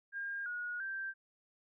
sine tone with pitch steps, 1611 / 1449 / 1575 Hz, G6 / F#6 / G6, +47 / -37 / +8 cents, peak -37 dBFS, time 0.12-1.14 s, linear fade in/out 50 ms, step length 340 ms, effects none

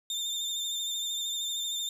30% pulse tone with vibrato, 3601 Hz, A7, 39 cents sharp, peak -28 dBFS, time 0.1-1.89 s, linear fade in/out 2 ms, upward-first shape sine, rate 13 Hz, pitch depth 27 cents each way, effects none

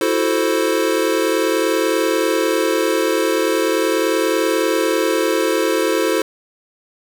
square chord, F# half-diminished seventh, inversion third, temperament equal, 329.6 / 370 / 440 / 523.3 Hz, E4 / F#4 / A4 / C5, 0 / 0 / 0 / 0 cents, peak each -21 / -23 / -21 / -22 dBFS, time 0.01-6.22 s, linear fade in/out 2 ms, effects none

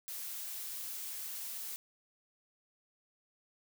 blue noise, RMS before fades -42 dBFS, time 0.08-1.76 s, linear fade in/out 0 ms, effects none

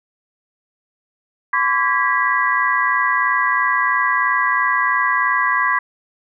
sine tone cluster, 1019 / 1142 / 1638 / 1957 Hz, C6 / D6 / G#6 / B6, -46 / -49 / -24 / -16 cents, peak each -20 dBFS, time 1.53-5.79 s, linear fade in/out 5 ms, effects none

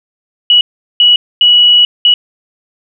sine tone bursts at uneven times, 2930 Hz, F#7, 18 cents flat, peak -3 dBFS, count 4, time 0.5-0.61 / 1-1.16 / 1.41-1.85 / 2.05-2.14 s, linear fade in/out 2 ms, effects none

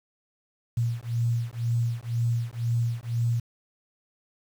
sine beating tone pair, 116.54 / 118.54 Hz, A#2 / A#2, 0 / +29 cents, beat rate 2 Hz, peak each -27 dBFS, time 0.77-3.4 s, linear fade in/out 5 ms, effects 8-bit

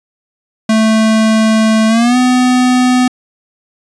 square tone with pitch glide, 220 to 251.3 Hz, A3 to B3, 0 to +30 cents, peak -8 dBFS, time 0.69-3.08 s, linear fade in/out 5 ms, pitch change +230 cents, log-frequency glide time 1.88-2.17 s, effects resampled to 22050 Hz

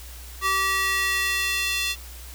square tone with high-pass filter sweep, 385.2 Hz, G4, 30 cents flat, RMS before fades -24 dBFS, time 0.41-1.96 s, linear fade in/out 50 ms, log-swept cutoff 1300 to 3000 Hz, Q 2, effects added 61 Hz sine -39 dBFS peak until 2.34 s + white hiss -44 dBFS RMS until 2.34 s

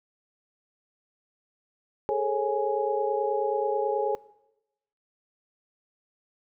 sine tone cluster, 414 / 443.3 / 546 / 832 Hz, G#4 / A4 / C#5 / G#5, -5 / +13 / -26 / +3 cents, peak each -29 dBFS, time 2.09-4.15 s, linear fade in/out 0 ms, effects noise-tail reverb RT60 0.9 s tail -21 dB re dry

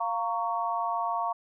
sine tone cluster, 698 / 924 / 1116 Hz, F5 / A#5 / C#6, -1 / -16 / +11 cents, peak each -31 dBFS, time 0-1.33 s, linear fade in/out 10 ms, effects none

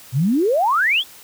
sine exponential sweep, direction up, 116.54 to 3553 Hz, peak -14 dBFS, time 0.12-1.04 s, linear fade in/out 50 ms, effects white hiss -43 dBFS RMS until 1.23 s + high-pass 60 Hz 12 dB/octave

